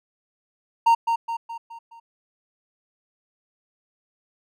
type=tone with echo; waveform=triangle; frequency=923 Hz; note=A#5; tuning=17 cents flat; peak=-11 dBFS; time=0.86-0.95 s; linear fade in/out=10 ms; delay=210 ms; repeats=5; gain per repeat=-6 dB; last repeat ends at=2 s; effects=none